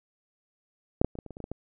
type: clicks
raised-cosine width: 2 ms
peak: -7 / -10 / -28 / -22 / -29 / -28 / -29 / -25 / -24 / -21 dBFS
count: 10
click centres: 1.015 / 1.046 / 1.154 / 1.188 / 1.263 / 1.307 / 1.369 / 1.403 / 1.441 / 1.516 s
effects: none